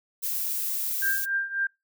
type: noise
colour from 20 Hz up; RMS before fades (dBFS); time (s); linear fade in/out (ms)
violet; -29; 0.22-1.26; 20
type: tone with tremolo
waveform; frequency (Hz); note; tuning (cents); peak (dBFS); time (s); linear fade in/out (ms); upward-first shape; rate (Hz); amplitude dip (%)
sine; 1590; G6; +24; -22; 1.02-1.67; 5; triangle; 3.7; 85
effects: noise-tail reverb RT60 0.2 s tail -23 dB re dry